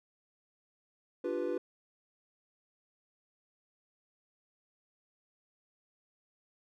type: chord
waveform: triangle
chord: G dominant seventh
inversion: second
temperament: equal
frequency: 293.7 / 349.2 / 392 / 493.9 Hz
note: D4 / F4 / G4 / B4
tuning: 0 / 0 / 0 / 0 cents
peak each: -38 / -34 / -37 / -34 dBFS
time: 1.24-1.58 s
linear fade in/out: 5 ms
effects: none